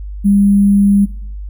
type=tone with sample-and-hold; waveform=sine; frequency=200.4 Hz; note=G3; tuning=38 cents sharp; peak=-7 dBFS; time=0.24-1.06 s; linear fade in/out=20 ms; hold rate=11025 Hz; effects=noise-tail reverb RT60 0.6 s tail -21 dB re dry + added 50 Hz sine -23 dBFS peak until 1.49 s